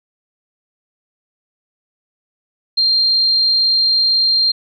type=tone; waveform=sine; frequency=4186 Hz; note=C8; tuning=in tune; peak=-11 dBFS; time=2.77-4.52 s; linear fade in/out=10 ms; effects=none